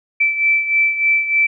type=beating tone pair; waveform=sine; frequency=2324 / 2327.3 Hz; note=D7 / D7; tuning=-19 / -16 cents; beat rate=3.3 Hz; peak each=-14 / -20 dBFS; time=0.2-1.47 s; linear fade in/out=10 ms; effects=none